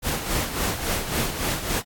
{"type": "noise with tremolo", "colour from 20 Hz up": "pink", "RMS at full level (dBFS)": -24, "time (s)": [0.02, 1.83], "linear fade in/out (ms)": 50, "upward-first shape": "sine", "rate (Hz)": 3.6, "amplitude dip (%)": 60, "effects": ["AAC 64 kbps"]}